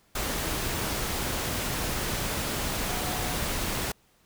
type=tone in noise; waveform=sine; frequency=727 Hz; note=F#5; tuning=31 cents flat; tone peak=-38 dBFS; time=2.89-3.36 s; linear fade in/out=5 ms; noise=pink; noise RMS=-30 dBFS; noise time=0.15-3.92 s; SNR=-11 dB; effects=pink hiss -64 dBFS RMS until 4.25 s